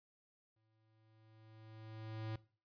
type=tone with exponential growth; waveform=square; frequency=110 Hz; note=A2; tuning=in tune; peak=-40 dBFS; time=0.56-2.36 s; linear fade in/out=5 ms; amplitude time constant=390 ms; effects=noise-tail reverb RT60 0.4 s tail -19 dB re dry + resampled to 11025 Hz